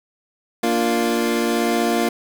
25% pulse chord, Bb major, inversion none, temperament equal, 233.1 / 293.7 / 349.2 Hz, Bb3 / D4 / F4, 0 / 0 / 0 cents, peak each -17 / -22 / -18 dBFS, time 0.63-2.09 s, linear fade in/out 5 ms, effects 7-bit

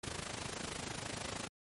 pink noise with amplitude modulation, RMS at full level -38 dBFS, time 0.03-1.48 s, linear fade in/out 10 ms, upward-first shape sine, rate 26.4 Hz, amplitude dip 75%, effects high-pass 80 Hz 12 dB/octave + MP3 48 kbps

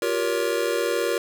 square chord, G half-diminished seventh, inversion third, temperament just, 352.8 / 392 / 470.4 / 564.5 Hz, F4 / G4 / Bb4 / Db5, +18 / 0 / +16 / +31 cents, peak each -29 / -30 / -26 / -29 dBFS, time 0.02-1.18 s, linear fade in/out 2 ms, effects none

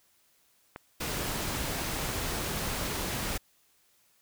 click, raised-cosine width 0.5 ms, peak -24 dBFS, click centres 0.761 s
pink noise, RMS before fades -33 dBFS, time 1-3.38 s, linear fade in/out 10 ms
effects white hiss -67 dBFS RMS until 4.21 s

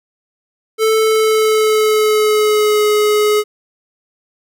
square tone with pitch glide, 440 to 421.3 Hz, A4 to G#4, 0 to +25 cents, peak -11 dBFS, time 0.78-3.44 s, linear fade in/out 50 ms, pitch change -75 cents, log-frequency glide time 0.95-2.85 s, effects none

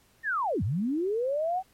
sine linear two-way sweep, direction down then up, 1864.7 to 82.41 to 771 Hz, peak -25 dBFS, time 0.23-1.63 s, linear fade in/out 50 ms, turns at 0.63 s, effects pink hiss -63 dBFS RMS until 1.73 s + MP3 64 kbps

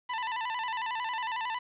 sawtooth tone with vibrato, 941 Hz, A#5, 16 cents sharp, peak -27 dBFS, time 0.09-1.59 s, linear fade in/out 10 ms, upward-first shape square, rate 11 Hz, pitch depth 91 cents each way, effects resampled to 8000 Hz + 9-bit

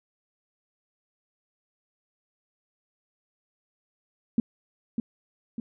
sine tone with echo, 230.2 Hz, A#3, 22 cents flat, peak -17 dBFS, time 4.38-4.4 s, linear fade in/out 2 ms, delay 600 ms, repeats 2, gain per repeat -6 dB, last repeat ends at 5.6 s, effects none

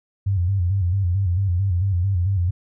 sine tone with vibrato, 93 Hz, F#2, 9 cents sharp, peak -17 dBFS, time 0.26-2.51 s, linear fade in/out 10 ms, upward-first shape square, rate 4.5 Hz, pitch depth 99 cents each way, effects none

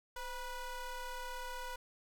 30% pulse ring-modulated tone, 493.9 Hz, B4, in tune, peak -35 dBFS, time 0.16-1.76 s, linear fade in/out 5 ms, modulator 476 Hz, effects none

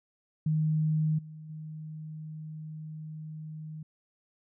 sine tone with level steps, 155.56 Hz, D#3, in tune, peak -24 / -42 / -38 dBFS, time 0.46-3.83 s, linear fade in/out 5 ms, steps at 1.18 / 1.49 s, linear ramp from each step 10 ms, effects none

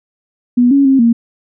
sine tone with pitch steps, 244.4 / 278.3 / 268.3 / 232.7 Hz, B3 / C#4 / C4 / A#3, -18 / +7 / +44 / -3 cents, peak -6 dBFS, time 0.57-1.13 s, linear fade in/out 10 ms, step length 140 ms, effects none

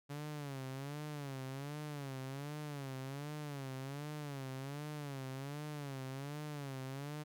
sawtooth tone with vibrato, 140.9 Hz, C#3, 29 cents sharp, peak -38 dBFS, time 0.09-7.24 s, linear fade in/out 20 ms, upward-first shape sine, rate 1.3 Hz, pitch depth 120 cents each way, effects none

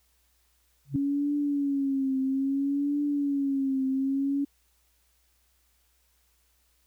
sine tone with exponential growth, 138.59 Hz, C#3, in tune, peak -24 dBFS, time 0.85-0.96 s, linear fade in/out 2 ms, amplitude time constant 23 ms
sine tone with vibrato, 277.2 Hz, C#4, in tune, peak -24 dBFS, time 0.94-4.45 s, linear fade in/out 10 ms, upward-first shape triangle, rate 0.6 Hz, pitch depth 88 cents each way
effects added 60 Hz sine -69 dBFS peak until 6.86 s + white hiss -69 dBFS RMS until 6.86 s

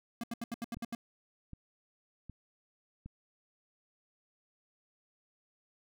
square tone bursts, 233.1 Hz, A#3, in tune, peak -36 dBFS, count 8, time 0.21-0.95 s, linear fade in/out 2 ms, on 26 ms, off 76 ms
click train, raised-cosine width 5 ms, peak -33 dBFS, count 4, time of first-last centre 0.77-3.06 s, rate 1.31 Hz
effects none

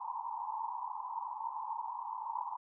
white band-pass noise, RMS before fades -40 dBFS, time 0-2.57 s, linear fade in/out 10 ms, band 870 to 1000 Hz, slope 96 dB/octave, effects none

